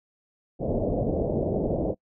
white low-pass noise, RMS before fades -26 dBFS, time 0.59-1.95 s, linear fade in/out 50 ms, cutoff 640 Hz, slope 48 dB/octave, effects noise-tail reverb RT60 0.1 s tail -25 dB re dry

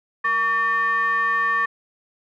triangle ring-modulated tone, 333.3 Hz, E4, 19 cents sharp, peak -13 dBFS, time 0.24-1.66 s, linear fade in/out 10 ms, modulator 1470 Hz, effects none

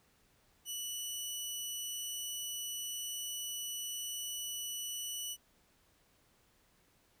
15% pulse tone, 2957 Hz, F#7, 2 cents flat, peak -31 dBFS, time 0.65-5.37 s, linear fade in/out 50 ms, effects pink hiss -70 dBFS RMS until 7.2 s

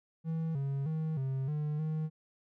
triangle tone with pitch steps, 162.1 / 138 / 158.2 / 133.4 / 150.3 / 156.5 Hz, E3 / C#3 / D#3 / C3 / D3 / D#3, -29 / -7 / +29 / +34 / +40 / +10 cents, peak -29 dBFS, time 0.24-2.1 s, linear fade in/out 50 ms, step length 310 ms, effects none

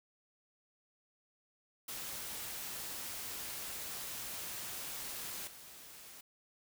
white noise with level steps, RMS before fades -43 / -53 dBFS, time 1.88-6.21 s, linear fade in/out 5 ms, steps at 5.47 s, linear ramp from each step 5 ms, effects none

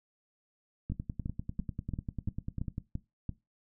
two click trains, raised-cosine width 5 ms, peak -23 / -22 dBFS, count 20 / 8, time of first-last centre 0.9-2.781 / 0.92-3.293 s, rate 10.1 / 2.95 Hz, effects noise-tail reverb RT60 0.2 s tail -17 dB re dry

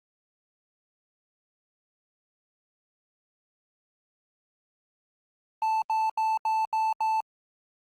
triangle tone bursts, 880 Hz, A5, in tune, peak -21 dBFS, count 6, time 5.62-7.205 s, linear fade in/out 2 ms, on 200 ms, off 77 ms, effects Opus 24 kbps

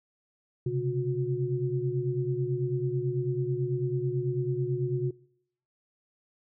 sine tone cluster, 128.4 / 137.5 / 361.7 Hz, C3 / C#3 / F#4, -32 / -14 / -39 cents, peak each -31 dBFS, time 0.66-5.11 s, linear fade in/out 5 ms, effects noise-tail reverb RT60 0.7 s tail -23 dB re dry

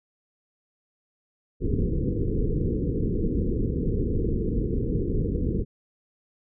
pink low-pass noise, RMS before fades -25 dBFS, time 1.6-5.65 s, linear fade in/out 50 ms, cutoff 480 Hz, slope 96 dB/octave, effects none

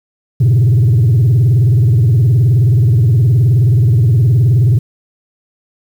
sine tone with vibrato, 118.3 Hz, A#2, 26 cents sharp, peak -4 dBFS, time 0.4-4.79 s, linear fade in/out 10 ms, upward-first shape sine, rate 19 Hz, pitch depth 290 cents each way, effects tanh soft clip ceiling -5 dBFS + 7-bit

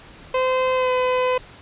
30% pulse tone with pitch glide, 515 to 505.9 Hz, C5 to B4, -28 to +42 cents, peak -15 dBFS, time 0.34-1.38 s, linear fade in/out 5 ms, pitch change -30 cents, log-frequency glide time 0.75-0.91 s, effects pink hiss -44 dBFS RMS until 1.61 s + resampled to 8000 Hz

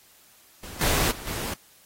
pink noise with level steps, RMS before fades -41 / -24 / -40 / -32 dBFS, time 0.63-1.54 s, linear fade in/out 5 ms, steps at 0.81 / 1.11 / 1.27 s, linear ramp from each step 2 ms, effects white hiss -56 dBFS RMS until 1.85 s + AAC 48 kbps

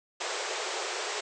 pink band-pass noise, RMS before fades -34 dBFS, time 0.2-1.21 s, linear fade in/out 10 ms, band 360 to 8100 Hz, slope 96 dB/octave, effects none

